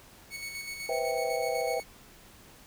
sawtooth tone with tremolo, 2217 Hz, C#7, in tune, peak -32 dBFS, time 0.3-1.84 s, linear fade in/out 50 ms, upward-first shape square, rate 8 Hz, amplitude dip 40%
sine chord, C major seventh, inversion third, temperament just, 490.5 / 523.3 / 654.1 / 784.9 Hz, B4 / C5 / E5 / G5, -12 / 0 / -14 / +2 cents, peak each -32 / -35 / -33 / -34 dBFS, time 0.89-1.8 s, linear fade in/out 2 ms
effects pink hiss -54 dBFS RMS until 2.66 s

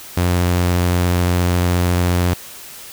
sawtooth tone, 88.6 Hz, F2, 25 cents sharp, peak -10 dBFS, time 0.17-2.34 s, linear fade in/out 5 ms, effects white hiss -36 dBFS RMS until 2.92 s

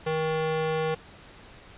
square tone with high-pass filter, 158.2 Hz, D#3, 29 cents sharp, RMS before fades -27 dBFS, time 0.06-0.95 s, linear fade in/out 10 ms, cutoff 330 Hz, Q 2.7, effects pink hiss -49 dBFS RMS until 1.77 s + resampled to 8000 Hz

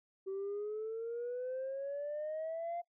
sine exponential sweep, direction up, 381.7 to 698.5 Hz, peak -35 dBFS, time 0.26-2.82 s, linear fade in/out 20 ms, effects noise-tail reverb RT60 0.1 s tail -19 dB re dry + tanh soft clip ceiling -34 dBFS

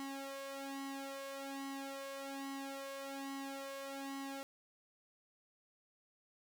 sawtooth tone with flanger, 273.8 Hz, C#4, 21 cents flat, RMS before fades -45 dBFS, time 0-4.43 s, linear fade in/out 0 ms, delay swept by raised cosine 0.98 to 1.76 ms, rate 1.2 Hz, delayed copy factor +0.85, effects none

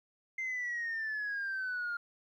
sine exponential sweep, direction down, 2093 to 1400 Hz, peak -32 dBFS, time 0.38-1.97 s, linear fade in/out 5 ms, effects tanh soft clip ceiling -31 dBFS + 12-bit

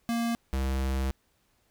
square tone pair in turn, 233.1 / 66.32 Hz, A#3 / C2, 0 / +24 cents, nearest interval octave + minor seventh, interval 2176 cents, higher first, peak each -27 dBFS, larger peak neither, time 0.09-0.35 / 0.53-1.11 s, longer second, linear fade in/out 0 ms, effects pink hiss -70 dBFS RMS until 1.7 s

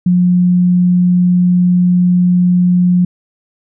sine tone, 178.8 Hz, F3, 41 cents sharp, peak -7 dBFS, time 0.06-3.05 s, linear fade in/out 5 ms, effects none

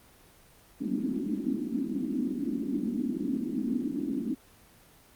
pink band-pass noise, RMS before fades -31 dBFS, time 0.8-4.35 s, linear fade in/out 20 ms, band 210 to 310 Hz, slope 48 dB/octave, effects pink hiss -57 dBFS RMS until 5.15 s + Opus 24 kbps

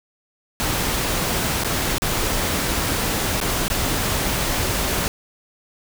pink noise with dropouts, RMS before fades -22 dBFS, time 0.6-5.08 s, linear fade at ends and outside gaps 0 ms, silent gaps 1.636-1.646 / 1.982-2.02 / 3.402-3.413 / 3.681-3.701 s, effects none

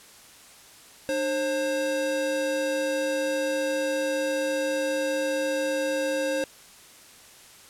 square tone pair together, 300.7 / 534.3 Hz, D4 / C5, +41 / +36 cents, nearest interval minor seventh, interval 995 cents, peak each -32 / -26 dBFS, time 1.09-6.44 s, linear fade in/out 0 ms, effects white hiss -50 dBFS RMS until 7.69 s + low-pass 11000 Hz 12 dB/octave

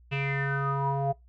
square tone with low-pass filter sweep, 138.59 Hz, C#3, in tune, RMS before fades -28 dBFS, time 0.11-1.13 s, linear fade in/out 20 ms, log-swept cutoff 2700 to 690 Hz, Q 9.3, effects noise-tail reverb RT60 0.2 s tail -24 dB re dry + added 60 Hz sine -53 dBFS peak until 1.28 s

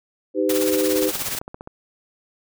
sine chord, Eb augmented, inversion none, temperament equal with one note detuned, 311.1 / 392 / 506.9 Hz, Eb4 / G4 / B4, 0 / 0 / +45 cents, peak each -22 dBFS, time 0.34-1.12 s, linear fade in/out 50 ms
white noise with tremolo, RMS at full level -24 dBFS, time 0.49-1.39 s, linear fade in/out 5 ms, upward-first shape triangle, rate 17 Hz, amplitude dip 65%
click train, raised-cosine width 1 ms, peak -21 dBFS, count 12, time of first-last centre 0.96-1.674 s, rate 15.4 Hz
effects none

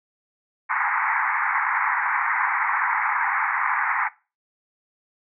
pink band-pass noise, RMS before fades -23 dBFS, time 0.69-4.09 s, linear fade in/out 20 ms, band 820 to 2200 Hz, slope 96 dB/octave, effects noise-tail reverb RT60 0.3 s tail -20 dB re dry

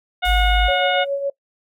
harmonic tone, 725 Hz, F#5, 35 cents flat, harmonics 1 / 2 / 3 / 4 / 5, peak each -20 / -23 / -25 / -26 / -27 dBFS, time 0.22-1.05 s, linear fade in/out 20 ms
violet noise with exponential decay, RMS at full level -32 dBFS, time 0.25-1.27 s, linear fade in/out 0 ms, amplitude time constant 220 ms
sine tone, 51.91 Hz, G#1, in tune, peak -15 dBFS, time 0.25-0.71 s, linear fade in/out 50 ms
sine tone with tremolo, 558 Hz, C#5, 11 cents sharp, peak -17 dBFS, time 0.68-1.3 s, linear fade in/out 5 ms, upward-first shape triangle, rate 7.2 Hz, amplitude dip 60%
effects noise-tail reverb RT60 0.1 s tail -21 dB re dry + low-pass 12000 Hz 12 dB/octave

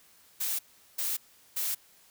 blue noise bursts, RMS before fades -31 dBFS, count 3, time 0.4-1.75 s, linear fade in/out 10 ms, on 190 ms, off 390 ms, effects white hiss -60 dBFS RMS until 2.1 s

